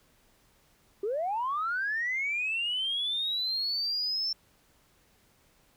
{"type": "linear sweep", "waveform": "sine", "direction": "up", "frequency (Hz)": [380, 5380], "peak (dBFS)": -27, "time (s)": [1.03, 4.33], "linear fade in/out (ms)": 5, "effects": ["tanh soft clip ceiling -23 dBFS", "pink hiss -65 dBFS RMS until 5.76 s"]}